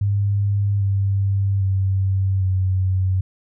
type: tone with pitch steps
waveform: sine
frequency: 100.9 / 98.48 / 96.12 / 93.82 Hz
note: G#2 / G2 / G2 / F#2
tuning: -49 / +8 / -34 / +25 cents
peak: -16 dBFS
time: 0.01-3.21 s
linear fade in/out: 5 ms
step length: 800 ms
effects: none